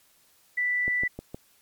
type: tone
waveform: sine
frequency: 1975.5 Hz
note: B6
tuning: in tune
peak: -23 dBFS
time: 0.57-1.08 s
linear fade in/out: 10 ms
type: click train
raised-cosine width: 2 ms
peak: -22 dBFS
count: 4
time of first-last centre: 0.88-1.345 s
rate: 6.45 Hz
effects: white hiss -62 dBFS RMS until 1.61 s + MP3 96 kbps